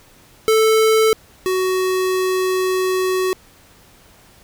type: tone pair in turn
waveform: square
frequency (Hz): 440 / 372.6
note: A4 / F#4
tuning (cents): 0 / +12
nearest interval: minor third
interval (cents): 288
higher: first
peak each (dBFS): -12 / -17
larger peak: first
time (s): 0.48-1.13 / 1.46-3.33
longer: second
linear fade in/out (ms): 0
effects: pink hiss -49 dBFS RMS until 4.43 s